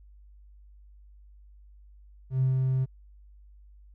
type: tone with ADSR envelope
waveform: triangle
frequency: 130.81 Hz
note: C3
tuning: in tune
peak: -17 dBFS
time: 2.3-2.86 s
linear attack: 120 ms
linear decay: 120 ms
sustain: -3 dB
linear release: 28 ms
effects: tanh soft clip ceiling -18 dBFS + added 50 Hz sine -50 dBFS peak until 3.94 s